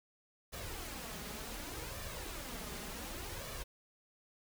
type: noise with flanger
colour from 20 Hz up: pink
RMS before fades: -44 dBFS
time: 0.52-3.64 s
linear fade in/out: 20 ms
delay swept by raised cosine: 1.7 to 4.9 ms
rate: 0.67 Hz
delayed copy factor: +0.55
effects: none